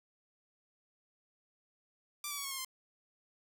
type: tone with pitch steps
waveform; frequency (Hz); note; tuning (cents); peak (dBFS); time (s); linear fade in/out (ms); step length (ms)
5% pulse; 1178 / 1150.4 / 1123.5 / 1097.2 / 1071.5 / 1046.5; D6 / D6 / C#6 / C#6 / C6 / C6; +5 / -36 / +23 / -18 / +41 / 0; -26; 2.24-2.648; 2; 68
effects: 10-bit